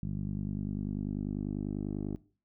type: tone with low-pass filter sweep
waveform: 10% pulse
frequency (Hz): 50.1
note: G1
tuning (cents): +38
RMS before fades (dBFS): -35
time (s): 0.03-2.16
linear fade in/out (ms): 0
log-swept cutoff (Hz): 180 to 360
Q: 2
effects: noise-tail reverb RT60 0.4 s tail -19 dB re dry